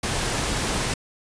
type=noise; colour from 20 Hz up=pink; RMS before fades=-25 dBFS; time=0.03-0.94 s; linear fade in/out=5 ms; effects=resampled to 22050 Hz